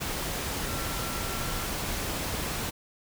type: tone in noise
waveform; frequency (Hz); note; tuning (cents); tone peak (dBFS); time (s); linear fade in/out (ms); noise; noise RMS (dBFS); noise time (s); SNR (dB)
sine; 1355; E6; +47; -41; 0.67-1.66; 20; pink; -32; 0-2.71; -12
effects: none